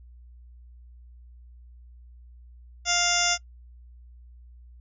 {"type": "harmonic tone with a mistuned harmonic", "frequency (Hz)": 700, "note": "F5", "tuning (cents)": 4, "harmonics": [1, 2, 3, 4, 5, 7, 8, 9, 10], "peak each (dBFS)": [-30, -30, -30, -30, -30, -30, -30, -30, -30], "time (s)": [2.85, 3.38], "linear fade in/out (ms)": 50, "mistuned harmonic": 7, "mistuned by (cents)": 54, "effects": ["noise-tail reverb RT60 0.1 s tail -22 dB re dry", "added 60 Hz sine -46 dBFS peak until 4.8 s"]}